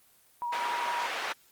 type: tone with vibrato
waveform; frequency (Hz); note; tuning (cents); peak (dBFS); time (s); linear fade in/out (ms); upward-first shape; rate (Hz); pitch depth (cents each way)
sine; 958; A#5; +47; -30; 0.42-1.06; 0; triangle; 14; 30
type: band-pass noise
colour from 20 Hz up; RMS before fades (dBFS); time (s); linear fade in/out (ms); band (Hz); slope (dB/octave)
white; -34; 0.52-1.33; 10; 630 to 2000; 12
effects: white hiss -62 dBFS RMS until 1.51 s + Opus 24 kbps